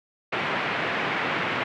white band-pass noise, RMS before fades -27 dBFS, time 0.32-1.64 s, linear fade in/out 10 ms, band 120 to 2500 Hz, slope 24 dB/octave, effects none

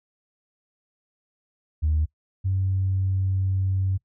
sine tone pair in turn, 77.2 / 95.19 Hz, D#2 / F#2, -13 / +50 cents, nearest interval major third, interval 363 cents, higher second, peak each -18 / -20 dBFS, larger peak first, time 1.82-2.06 / 2.44-3.98 s, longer second, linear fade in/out 20 ms, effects noise-tail reverb RT60 0.1 s tail -21 dB re dry + tanh soft clip ceiling -15 dBFS

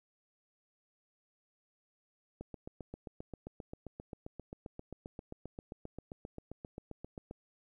click train, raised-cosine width 2 ms, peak -30 dBFS, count 38, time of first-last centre 2.41-7.311 s, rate 7.55 Hz, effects 12-bit

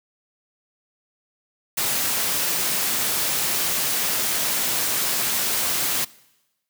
white noise, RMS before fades -23 dBFS, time 1.77-6.05 s, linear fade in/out 10 ms, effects noise-tail reverb RT60 1.0 s tail -22 dB re dry + high-pass 100 Hz 12 dB/octave

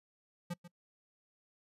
square tone with echo, 174.61 Hz, F3, in tune, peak -36 dBFS, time 0.5-0.54 s, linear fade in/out 10 ms, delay 140 ms, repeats 1, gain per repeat -13 dB, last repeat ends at 0.68 s, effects noise-tail reverb RT60 0.1 s tail -25 dB re dry + resampled to 32000 Hz

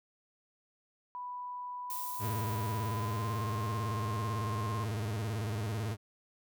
sine tone with pitch glide, 987.8 to 1058.7 Hz, B5 to C6, 0 to +20 cents, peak -38 dBFS, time 1.15-4.84 s, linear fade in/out 0 ms, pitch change +120 cents, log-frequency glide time 2.79-3.43 s
violet noise with exponential decay, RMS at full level -39 dBFS, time 1.9-5.17 s, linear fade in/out 1 ms, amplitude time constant 710 ms
40% pulse tone with vibrato, 107.8 Hz, A2, 35 cents flat, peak -32 dBFS, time 2.19-5.97 s, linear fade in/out 50 ms, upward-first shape square, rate 18 Hz, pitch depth 110 cents each way
effects none

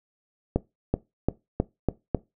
accelerating click train, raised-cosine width 2 ms, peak -8 dBFS, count 6, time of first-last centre 0.56-2.147 s, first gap 380 ms, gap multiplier 0.91, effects noise-tail reverb RT60 0.2 s tail -19 dB re dry

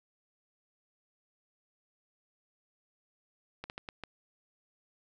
slowing click train, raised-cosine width 0.3 ms, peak -24 dBFS, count 5, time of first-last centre 3.64-4.037 s, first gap 59 ms, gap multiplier 1.36, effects none

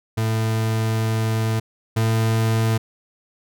40% pulse tone pair in turn, 111.1 / 112 Hz, A2 / A2, +17 / +31 cents, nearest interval unison, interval 14 cents, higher second, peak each -18 / -16 dBFS, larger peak second, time 0.17-1.6 / 1.96-2.78 s, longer first, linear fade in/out 10 ms, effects none

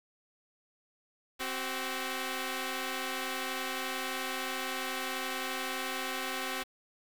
5% pulse tone pair together, 261.7 / 376.8 Hz, C4 / F#4, 0 / +32 cents, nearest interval tritone, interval 632 cents, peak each -25 / -26 dBFS, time 1.39-6.64 s, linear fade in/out 20 ms, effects 8-bit

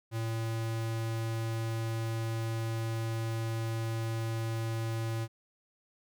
square tone, 113.2 Hz, A2, 50 cents sharp, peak -32 dBFS, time 0.11-5.28 s, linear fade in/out 50 ms, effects none

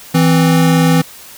square tone pair together, 164.68 / 261.6 Hz, E3 / C4, -1 / 0 cents, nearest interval minor sixth, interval 801 cents, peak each -10 / -14 dBFS, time 0.14-1.02 s, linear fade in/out 10 ms, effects white hiss -36 dBFS RMS until 1.37 s

